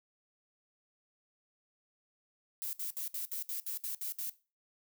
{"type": "noise bursts", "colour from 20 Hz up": "violet", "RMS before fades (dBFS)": -38, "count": 10, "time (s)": [2.62, 4.296], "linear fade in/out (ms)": 0, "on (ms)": 110, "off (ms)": 64, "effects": ["noise-tail reverb RT60 0.3 s tail -17 dB re dry"]}